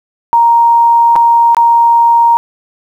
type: tone with dropouts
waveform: sine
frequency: 934 Hz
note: A#5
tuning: 3 cents sharp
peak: -4 dBFS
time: 0.33-2.37 s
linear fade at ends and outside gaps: 0 ms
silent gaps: 1.156-1.162 / 1.547-1.568 s
effects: 7-bit